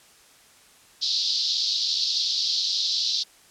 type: band-pass noise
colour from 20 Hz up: pink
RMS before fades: -25 dBFS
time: 1.01-3.24 s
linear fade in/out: 20 ms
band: 3800 to 5100 Hz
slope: 48 dB/octave
effects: white hiss -54 dBFS RMS until 3.5 s + low-pass 10000 Hz 12 dB/octave